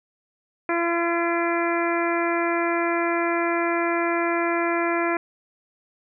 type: harmonic tone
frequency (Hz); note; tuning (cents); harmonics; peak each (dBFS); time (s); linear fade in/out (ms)
340; F4; -46; 1 / 2 / 3 / 4 / 5 / 6 / 7; -24 / -27 / -29 / -30 / -31 / -32 / -32; 0.69-5.17; 2
effects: none